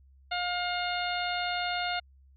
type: harmonic tone with a mistuned harmonic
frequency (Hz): 711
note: F5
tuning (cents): +31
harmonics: 1 / 2 / 3 / 4 / 5 / 6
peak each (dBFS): -32 / -35 / -37 / -38 / -39 / -40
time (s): 0.31-2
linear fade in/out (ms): 10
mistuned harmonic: 5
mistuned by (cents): +27
effects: added 67 Hz sine -55 dBFS peak until 2.36 s